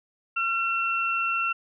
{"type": "tone pair together", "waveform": "sine", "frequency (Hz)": [1363, 2710], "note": ["F6", "E7"], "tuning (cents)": [-43, 47], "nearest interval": "octave", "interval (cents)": 1190, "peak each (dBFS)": -26, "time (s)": [0.36, 1.53], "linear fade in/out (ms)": 10, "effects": []}